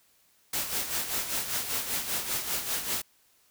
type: noise with tremolo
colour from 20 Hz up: white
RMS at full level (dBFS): -29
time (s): 0.53-3.02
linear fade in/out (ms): 5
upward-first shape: sine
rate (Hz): 5.1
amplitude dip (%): 60
effects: white hiss -65 dBFS RMS until 3.5 s